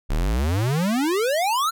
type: exponential sweep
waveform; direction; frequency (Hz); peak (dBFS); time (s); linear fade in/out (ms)
square; up; 32.74 to 1396.9; -20; 0.09-1.71; 20
effects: none